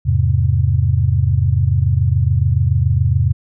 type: chord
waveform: sine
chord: E augmented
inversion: none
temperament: equal with one note detuned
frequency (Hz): 83.61 / 103.83 / 130.81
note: E2 / G#2 / B#2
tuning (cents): +25 / 0 / 0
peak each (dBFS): -16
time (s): 0.05-3.33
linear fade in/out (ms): 20
effects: none